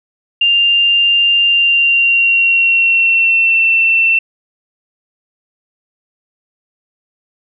sine tone with pitch glide, 2794 to 2688 Hz, F7 to E7, 0 to +33 cents, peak -8 dBFS, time 0.41-4.19 s, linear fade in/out 5 ms, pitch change -67 cents, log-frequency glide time 1.45-3.63 s, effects none

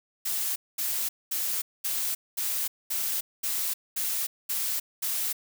blue noise bursts, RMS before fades -29 dBFS, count 10, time 0.25-5.33 s, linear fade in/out 10 ms, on 310 ms, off 220 ms, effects none

